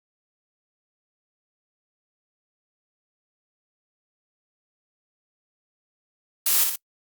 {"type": "noise with echo", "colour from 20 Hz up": "blue", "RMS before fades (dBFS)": -20, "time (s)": [6.46, 6.64], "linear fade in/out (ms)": 5, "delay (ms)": 60, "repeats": 2, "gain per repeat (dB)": -5, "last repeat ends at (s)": 6.76, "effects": ["noise-tail reverb RT60 0.1 s tail -25 dB re dry", "Opus 48 kbps"]}